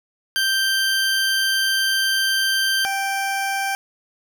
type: tone pair in turn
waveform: 20% pulse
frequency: 1568 / 784 Hz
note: G6 / G5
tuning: 0 / 0 cents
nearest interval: octave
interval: 1200 cents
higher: first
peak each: -13 / -16 dBFS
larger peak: first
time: 0.36-2.85 / 2.85-3.75 s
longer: first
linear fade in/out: 0 ms
effects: none